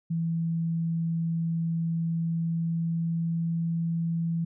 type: tone with pitch glide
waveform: sine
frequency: 165.5 to 166.55 Hz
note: E3 to E3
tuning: +7 to +18 cents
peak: -25 dBFS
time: 0.1-4.45 s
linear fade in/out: 10 ms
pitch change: +11 cents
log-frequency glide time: 1.91-3.57 s
effects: none